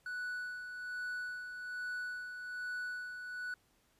triangle tone with tremolo, 1480 Hz, F#6, in tune, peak -35 dBFS, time 0.06-3.54 s, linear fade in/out 2 ms, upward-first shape sine, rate 1.2 Hz, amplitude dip 50%, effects pink hiss -72 dBFS RMS until 3.99 s + resampled to 32000 Hz

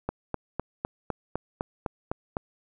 click train, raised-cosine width 1 ms, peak -14 dBFS, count 10, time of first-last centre 0.09-2.368 s, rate 3.95 Hz, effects none

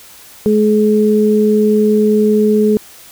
sine tone pair together, 212.5 / 425.2 Hz, G#3 / G#4, +40 / +41 cents, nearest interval octave, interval 1201 cents, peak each -11 dBFS, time 0.46-2.77 s, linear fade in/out 0 ms, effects white hiss -39 dBFS RMS until 3.11 s

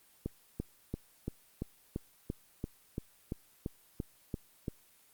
click train, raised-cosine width 3 ms, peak -22 dBFS, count 14, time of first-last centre 0.26-4.682 s, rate 2.94 Hz, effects white hiss -64 dBFS RMS until 5.13 s + Opus 24 kbps

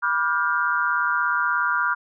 sine chord, G dominant seventh, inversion first, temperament just, 980 / 1176 / 1411.2 / 1568 Hz, B5 / D6 / F6 / G6, -14 / +2 / +18 / 0 cents, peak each -27 / -26 / -22 / -27 dBFS, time 0.02-1.95 s, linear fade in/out 20 ms, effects none

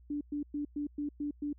sine tone bursts, 291.9 Hz, D4, 10 cents flat, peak -32 dBFS, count 7, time 0.1-1.53 s, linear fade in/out 5 ms, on 110 ms, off 110 ms, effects added 60 Hz sine -55 dBFS peak until 1.58 s

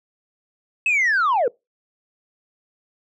sine linear sweep, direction down, 2637 to 439.1 Hz, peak -14 dBFS, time 0.86-1.48 s, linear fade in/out 2 ms, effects noise-tail reverb RT60 0.2 s tail -24 dB re dry + tanh soft clip ceiling -14 dBFS

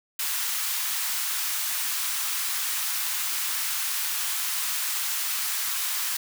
white high-pass noise, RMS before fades -28 dBFS, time 0.19-6.17 s, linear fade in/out 5 ms, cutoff 960 Hz, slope 24 dB/octave, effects none

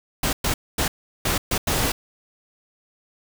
pink noise bursts at uneven times, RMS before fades -22 dBFS, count 6, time 0.23-0.33 / 0.44-0.54 / 0.78-0.88 / 1.25-1.38 / 1.51-1.58 / 1.67-1.92 s, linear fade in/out 5 ms, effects none

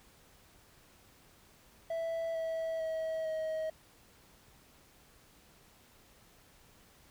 triangle tone with pitch steps, 659.3 / 650.6 / 642 / 633.5 Hz, E5 / E5 / E5 / D#5, 0 / -23 / -46 / +31 cents, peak -31 dBFS, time 1.9-3.7 s, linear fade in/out 5 ms, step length 450 ms, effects pink hiss -62 dBFS RMS until 7.1 s

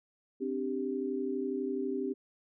sine chord, C suspended second, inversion none, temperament equal, 261.6 / 293.7 / 392 Hz, C4 / D4 / G4, 0 / 0 / 0 cents, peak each -35 / -38 / -34 dBFS, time 0.4-2.14 s, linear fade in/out 20 ms, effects none

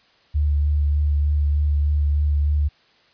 sine tone with vibrato, 73.42 Hz, D2, in tune, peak -16 dBFS, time 0.34-2.69 s, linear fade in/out 20 ms, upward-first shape sine, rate 3.3 Hz, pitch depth 18 cents each way, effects white hiss -57 dBFS RMS until 3.13 s + resampled to 11025 Hz

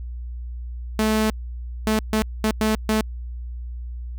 sawtooth tone bursts at uneven times, 217.2 Hz, A3, 22 cents flat, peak -14 dBFS, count 6, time 0.99-1.3 / 1.87-1.99 / 2.13-2.22 / 2.44-2.51 / 2.61-2.75 / 2.89-3.01 s, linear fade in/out 0 ms, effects added 60 Hz sine -29 dBFS peak until 4.18 s

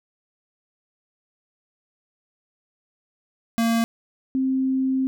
square / sine tone pair in turn, 229.4 / 263.3 Hz, A#3 / C4, -28 / +11 cents, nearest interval major second, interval 239 cents, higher second, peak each -19 dBFS, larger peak neither, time 3.58-3.84 / 4.35-5.07 s, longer second, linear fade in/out 0 ms, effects none

